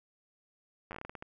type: slowing click train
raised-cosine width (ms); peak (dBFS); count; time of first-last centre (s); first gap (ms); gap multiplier
0.5; -27; 11; 0.91-1.225; 9; 1.26
effects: none